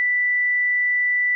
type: tone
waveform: sine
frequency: 1975.5 Hz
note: B6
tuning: in tune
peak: -17 dBFS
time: 0-1.35 s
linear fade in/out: 0 ms
effects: none